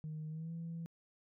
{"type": "tone with pitch glide", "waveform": "sine", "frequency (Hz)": [155.1, 166.23], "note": ["D#3", "E3"], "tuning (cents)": [-5, 15], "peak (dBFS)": -39, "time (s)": [0.04, 0.86], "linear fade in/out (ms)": 0, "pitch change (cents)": 120, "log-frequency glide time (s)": [0.29, 0.52], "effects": ["tanh soft clip ceiling -37 dBFS"]}